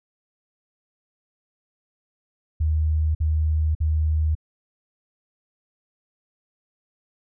sine tone bursts, 77.78 Hz, D#2, in tune, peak -18 dBFS, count 3, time 2.6-4.352 s, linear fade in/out 10 ms, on 550 ms, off 51 ms, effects none

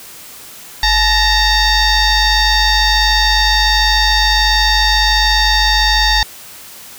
sine tone with frequency modulation, 1864.7 Hz, A#6, in tune, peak -9 dBFS, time 0.83-6.23 s, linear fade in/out 2 ms, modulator 907 Hz, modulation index 3.7, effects white hiss -35 dBFS RMS until 6.98 s

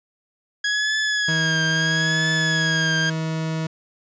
sawtooth tone with vibrato, 1661.2 Hz, G#6, in tune, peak -16 dBFS, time 0.64-3.1 s, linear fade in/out 5 ms, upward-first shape triangle, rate 0.75 Hz, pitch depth 73 cents each way
40% pulse tone, 160 Hz, D#3, 49 cents sharp, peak -22 dBFS, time 1.28-3.67 s, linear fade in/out 5 ms
effects resampled to 16000 Hz

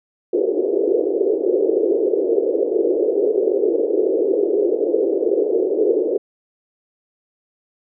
white band-pass noise, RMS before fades -18 dBFS, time 0.33-6.18 s, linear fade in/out 5 ms, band 350 to 470 Hz, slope 48 dB/octave, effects none

